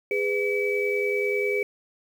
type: tone cluster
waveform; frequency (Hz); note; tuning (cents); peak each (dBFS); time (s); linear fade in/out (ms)
sine; 410 / 500 / 2291; G#4 / B4 / D7; -22 / +21 / -44; -25 / -29 / -27; 0.11-1.63; 2
effects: 8-bit